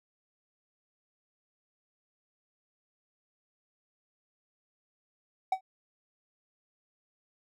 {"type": "tone with exponential decay", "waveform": "triangle", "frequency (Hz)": 758, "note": "F#5", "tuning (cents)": 42, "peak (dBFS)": -19, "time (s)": [5.52, 5.61], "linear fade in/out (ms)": 5, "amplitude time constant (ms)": 18, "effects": []}